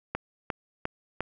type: click train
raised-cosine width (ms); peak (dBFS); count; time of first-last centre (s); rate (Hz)
0.5; -14; 4; 0.15-1.206; 2.84
effects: none